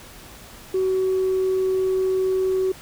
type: tone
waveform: sine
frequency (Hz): 376.5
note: F#4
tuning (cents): +30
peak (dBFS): -17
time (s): 0.74-2.72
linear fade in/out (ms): 5
effects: tanh soft clip ceiling -15 dBFS + pink hiss -43 dBFS RMS until 2.81 s